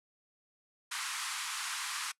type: band-pass noise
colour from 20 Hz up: pink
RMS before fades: -38 dBFS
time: 0.91-2.12 s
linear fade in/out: 10 ms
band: 970 to 11000 Hz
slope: 48 dB/octave
effects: noise-tail reverb RT60 0.1 s tail -22 dB re dry